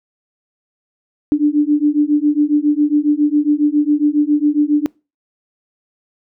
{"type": "beating tone pair", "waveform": "sine", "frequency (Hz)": [292.2, 299.5], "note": ["D4", "D4"], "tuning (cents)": [-9, 34], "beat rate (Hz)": 7.3, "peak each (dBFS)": -14, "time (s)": [1.32, 4.86], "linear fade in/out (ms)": 0, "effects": ["noise-tail reverb RT60 0.3 s tail -26 dB re dry"]}